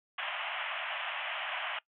white band-pass noise, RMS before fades -37 dBFS, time 0.18-1.79 s, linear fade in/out 5 ms, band 600 to 3200 Hz, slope 96 dB/octave, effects noise-tail reverb RT60 0.1 s tail -21 dB re dry

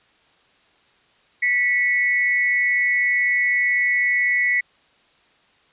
sine tone pair together, 1962 / 2202 Hz, B6 / C#7, -12 / -12 cents, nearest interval major second, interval 200 cents, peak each -18 / -21 dBFS, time 1.42-4.61 s, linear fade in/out 10 ms, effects white hiss -58 dBFS RMS until 5.72 s + resampled to 8000 Hz

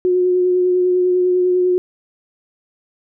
sine tone with vibrato, 362.7 Hz, F#4, 34 cents flat, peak -12 dBFS, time 0.05-1.78 s, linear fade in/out 0 ms, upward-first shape triangle, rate 10 Hz, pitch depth 20 cents each way, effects none

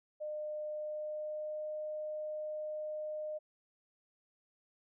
sine tone with pitch glide, 606 to 611.6 Hz, D#5 to D#5, -46 to -30 cents, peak -37 dBFS, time 0.2-3.39 s, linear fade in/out 20 ms, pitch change +16 cents, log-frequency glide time 0.67-1.69 s, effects none

